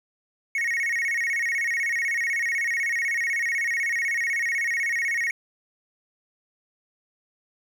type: tone with vibrato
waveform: triangle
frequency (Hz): 2031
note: B6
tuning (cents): +48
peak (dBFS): -21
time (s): 0.55-5.31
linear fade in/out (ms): 2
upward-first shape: square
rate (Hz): 16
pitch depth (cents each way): 140
effects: 9-bit